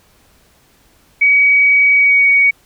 sine tone with pitch glide, 2265 to 2244 Hz, C#7 to C#7, +37 to +21 cents, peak -7 dBFS, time 1.21-2.51 s, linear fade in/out 10 ms, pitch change -16 cents, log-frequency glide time 1.96-2.23 s, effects pink hiss -52 dBFS RMS until 2.65 s

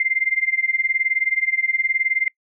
sine tone with tremolo, 2093 Hz, C7, in tune, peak -14 dBFS, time 0-2.28 s, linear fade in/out 2 ms, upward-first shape sine, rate 19 Hz, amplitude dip 90%, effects noise-tail reverb RT60 0.1 s tail -26 dB re dry

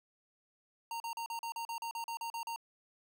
square tone bursts, 924 Hz, A#5, 16 cents flat, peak -38 dBFS, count 13, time 0.91-2.561 s, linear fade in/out 2 ms, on 91 ms, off 39 ms, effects none

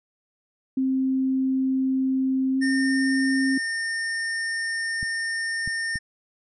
sine tone with pitch glide, 263.4 to 268.2 Hz, C4 to C4, +12 to +43 cents, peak -20 dBFS, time 0.77-3.58 s, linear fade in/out 5 ms, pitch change +31 cents, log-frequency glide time 2.53-2.62 s
square tone, 1819 Hz, A#6, 43 cents flat, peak -26 dBFS, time 2.61-5.99 s, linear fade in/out 20 ms
clicks, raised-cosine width 5 ms, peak -22 dBFS, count 3, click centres 5.029 / 5.676 / 5.957 s
effects resampled to 24000 Hz

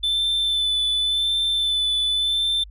sine tone with vibrato, 3520 Hz, A7, in tune, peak -16 dBFS, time 0.03-2.64 s, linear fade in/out 10 ms, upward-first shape sine, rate 0.9 Hz, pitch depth 19 cents each way, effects tanh soft clip ceiling -18 dBFS + added 50 Hz sine -39 dBFS peak until 2.7 s

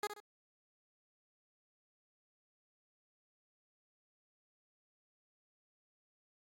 15% pulse tone with echo, 415.3 Hz, G#4, in tune, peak -28 dBFS, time 0.03-0.07 s, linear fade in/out 2 ms, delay 66 ms, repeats 2, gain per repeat -9 dB, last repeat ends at 0.202 s, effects AAC 64 kbps

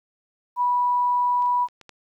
sine tone, 980 Hz, B5, 14 cents flat, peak -18 dBFS, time 0.56-1.68 s, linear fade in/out 50 ms
clicks, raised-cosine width 0.2 ms, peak -31 / -35 / -32 / -28 / -25 dBFS, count 5, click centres 1.423 / 1.46 / 1.686 / 1.813 / 1.893 s
effects 10-bit

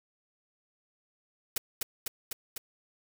white noise with echo, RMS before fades -29 dBFS, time 1.56-1.58 s, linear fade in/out 5 ms, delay 250 ms, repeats 4, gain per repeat -2 dB, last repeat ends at 2.58 s, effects none

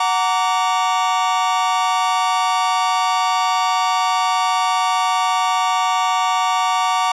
45% pulse chord, Gb augmented, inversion none, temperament just, 740 / 925 / 1156.2 Hz, Gb5 / Bb5 / D6, 0 / -14 / -27 cents, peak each -20 dBFS, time 0-7.12 s, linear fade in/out 5 ms, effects low-pass 6000 Hz 12 dB/octave

